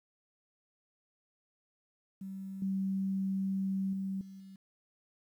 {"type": "tone with level steps", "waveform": "sine", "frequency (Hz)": 192.7, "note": "G3", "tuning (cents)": -29, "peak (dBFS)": [-39, -30, -33, -46, -48], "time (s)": [2.21, 4.56], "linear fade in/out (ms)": 5, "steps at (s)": [2.62, 3.93, 4.21, 4.4], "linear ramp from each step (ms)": 2, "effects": ["11-bit"]}